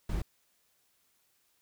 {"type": "noise", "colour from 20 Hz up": "brown", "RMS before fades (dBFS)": -32, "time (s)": [0.09, 0.22], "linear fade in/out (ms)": 5, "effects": ["white hiss -72 dBFS RMS until 1.61 s"]}